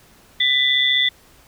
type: tone cluster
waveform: sine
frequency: 1991 / 3420 / 3555 Hz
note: B6 / A7 / A7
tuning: +14 / -50 / +17 cents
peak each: -19 dBFS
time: 0.4-1.09 s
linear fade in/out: 5 ms
effects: pink hiss -51 dBFS RMS until 1.47 s